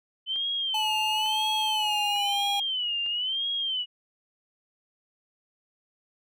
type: tone with vibrato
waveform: sine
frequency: 3033 Hz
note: F#7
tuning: 42 cents sharp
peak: -26 dBFS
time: 0.26-3.86 s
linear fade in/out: 50 ms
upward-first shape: sine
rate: 1 Hz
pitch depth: 140 cents each way
type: click train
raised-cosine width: 0.3 ms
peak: -31 dBFS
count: 4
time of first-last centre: 0.36-3.063 s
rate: 1.11 Hz
type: tone with pitch glide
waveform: square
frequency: 865 to 807.1 Hz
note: A5 to G#5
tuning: -30 to -50 cents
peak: -28 dBFS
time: 0.74-2.6 s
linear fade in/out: 5 ms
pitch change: -120 cents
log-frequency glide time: 1.72-2.25 s
effects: none